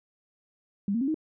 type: tone with pitch steps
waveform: sine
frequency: 199.8 / 232.2 / 269.8 / 313.5 Hz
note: G3 / A#3 / C#4 / D#4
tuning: +33 / -7 / -47 / +13 cents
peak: -24 dBFS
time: 0.88-1.144 s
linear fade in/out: 2 ms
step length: 66 ms
effects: none